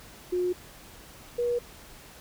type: tone pair in turn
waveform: sine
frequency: 359.6 / 481.3 Hz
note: F#4 / B4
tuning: -49 / -45 cents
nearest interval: perfect fourth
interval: 504 cents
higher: second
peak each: -24 dBFS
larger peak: neither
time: 0.32-0.53 / 1.38-1.59 s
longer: neither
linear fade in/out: 10 ms
effects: pink hiss -49 dBFS RMS until 2.2 s